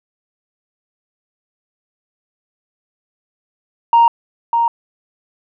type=tone with echo; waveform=sine; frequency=932.3 Hz; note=A#5; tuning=in tune; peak=-5 dBFS; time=3.93-4.08 s; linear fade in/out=2 ms; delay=600 ms; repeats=1; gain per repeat=-6 dB; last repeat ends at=4.68 s; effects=tanh soft clip ceiling -4 dBFS